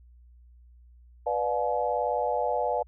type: chord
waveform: sine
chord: B diminished seventh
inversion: none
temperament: just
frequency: 493.9 / 592.7 / 711.2 / 853.4 Hz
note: B4 / D5 / F5 / Ab5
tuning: 0 / +16 / +31 / +47 cents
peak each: -30 dBFS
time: 1.26-2.83 s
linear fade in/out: 10 ms
effects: added 60 Hz sine -51 dBFS peak until 2.87 s